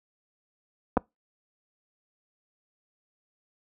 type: clicks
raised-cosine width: 1 ms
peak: -8 dBFS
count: 2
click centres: 0.97 / 0.974 s
effects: noise-tail reverb RT60 0.2 s tail -26 dB re dry + high-pass 60 Hz 12 dB/octave